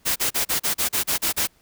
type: noise bursts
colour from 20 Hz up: white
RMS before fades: -22 dBFS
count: 10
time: 0.05-1.474 s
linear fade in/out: 20 ms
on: 110 ms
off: 36 ms
effects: pink hiss -60 dBFS RMS until 1.61 s